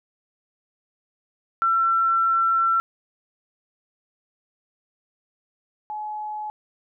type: tone pair in turn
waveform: sine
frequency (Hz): 1348 / 849.2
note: E6 / G#5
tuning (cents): +38 / +38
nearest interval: minor sixth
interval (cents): 800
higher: first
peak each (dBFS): -17 / -28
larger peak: first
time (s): 1.62-2.8 / 5.9-6.5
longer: first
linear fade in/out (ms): 0
effects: none